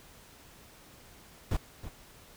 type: noise with echo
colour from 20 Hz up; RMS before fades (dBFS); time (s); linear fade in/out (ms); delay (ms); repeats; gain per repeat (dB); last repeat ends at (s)
brown; -28; 1.51-1.57; 5; 320; 1; -12; 1.89
effects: pink hiss -55 dBFS RMS until 2.36 s